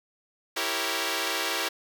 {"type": "chord", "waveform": "5% pulse", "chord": "E diminished seventh", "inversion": "none", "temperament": "equal", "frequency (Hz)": [329.6, 392, 466.2, 554.4], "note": ["E4", "G4", "Bb4", "Db5"], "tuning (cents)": [0, 0, 0, 0], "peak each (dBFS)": -21, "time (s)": [0.56, 1.69], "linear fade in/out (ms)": 10, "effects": []}